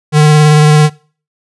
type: tone with vibrato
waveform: square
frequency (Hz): 151.3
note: D#3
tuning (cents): -48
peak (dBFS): -4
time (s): 0.12-0.9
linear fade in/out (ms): 50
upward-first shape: triangle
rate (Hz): 18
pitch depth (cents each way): 22
effects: noise-tail reverb RT60 0.4 s tail -22 dB re dry + resampled to 24000 Hz